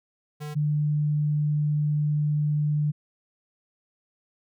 square / sine tone pair in turn, 149.7 / 149.16 Hz, D3 / D3, +33 / +27 cents, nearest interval unison, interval 6 cents, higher first, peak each -33 / -21 dBFS, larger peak second, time 0.4-0.55 / 0.55-2.92 s, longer second, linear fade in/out 20 ms, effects none

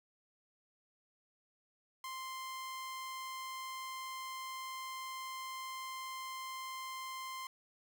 sawtooth tone, 1046.5 Hz, C6, in tune, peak -38 dBFS, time 2.04-7.47 s, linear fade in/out 2 ms, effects none

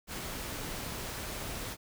pink noise, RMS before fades -39 dBFS, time 0.07-1.77 s, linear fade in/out 50 ms, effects none

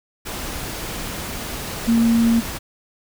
sine tone in noise, 230.6 Hz, A#3, 19 cents flat, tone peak -13 dBFS, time 1.87-2.41 s, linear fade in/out 20 ms, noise pink, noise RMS -29 dBFS, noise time 0.25-2.59 s, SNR +13 dB, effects none

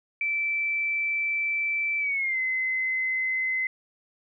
sine tone with pitch glide, 2327 to 2049 Hz, D7 to C7, -17 to -37 cents, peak -24 dBFS, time 0.21-3.67 s, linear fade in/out 2 ms, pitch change -220 cents, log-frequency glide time 1.99-2.39 s, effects none

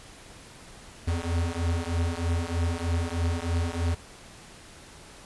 square beating tone pair, 83 / 86.2 Hz, E2 / F2, +12 / -22 cents, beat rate 3.2 Hz, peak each -29 dBFS, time 1.07-3.95 s, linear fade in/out 10 ms, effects pink hiss -48 dBFS RMS until 5.25 s + resampled to 24000 Hz

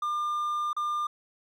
triangle tone with dropouts, 1200 Hz, D6, 37 cents sharp, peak -25 dBFS, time 0.02-1.07 s, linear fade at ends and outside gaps 5 ms, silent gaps 0.731-0.765 s, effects none

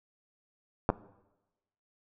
clicks, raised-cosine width 1 ms, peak -10 / -12 dBFS, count 2, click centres 0.891 / 0.901 s, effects noise-tail reverb RT60 1.0 s tail -19 dB re dry

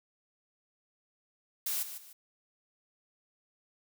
blue noise with echo, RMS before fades -33 dBFS, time 1.66-1.83 s, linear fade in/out 5 ms, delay 150 ms, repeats 2, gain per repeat -10 dB, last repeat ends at 2.13 s, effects none

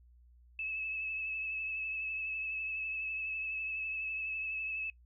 sine tone with vibrato, 2602 Hz, E7, 23 cents flat, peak -35 dBFS, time 0.59-4.9 s, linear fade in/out 2 ms, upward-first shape triangle, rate 12 Hz, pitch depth 32 cents each way, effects noise-tail reverb RT60 0.1 s tail -21 dB re dry + added 60 Hz sine -58 dBFS peak until 5.05 s

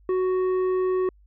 triangle tone with tanh clipping, 370.8 Hz, F#4, 4 cents sharp, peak -22 dBFS, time 0.09-1.09 s, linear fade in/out 2 ms, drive 12 dB, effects added 50 Hz sine -52 dBFS peak until 1.26 s

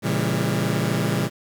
sawtooth chord, A# diminished seventh, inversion none, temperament just, 116.54 / 139.85 / 167.82 / 201.4 Hz, A#2 / C#3 / E3 / G3, 0 / +16 / +31 / +47 cents, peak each -22 dBFS, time 0.02-1.3 s, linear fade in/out 50 ms, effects 8-bit

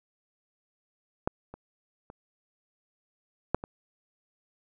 clicks, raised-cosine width 1 ms, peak -12 / -28 / -30 / -9 / -23 dBFS, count 5, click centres 1.275 / 1.54 / 2.101 / 3.546 / 3.639 s, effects none

